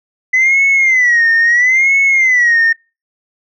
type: tone with vibrato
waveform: sine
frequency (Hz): 2005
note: B6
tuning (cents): +26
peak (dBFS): -6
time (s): 0.33-2.73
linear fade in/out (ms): 10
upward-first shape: sine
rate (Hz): 0.75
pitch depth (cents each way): 160
effects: noise-tail reverb RT60 0.3 s tail -25 dB re dry + tanh soft clip ceiling -5 dBFS